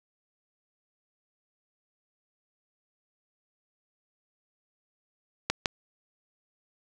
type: clicks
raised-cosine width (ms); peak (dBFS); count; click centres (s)
0.2; -7; 2; 5.5 / 5.658
effects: none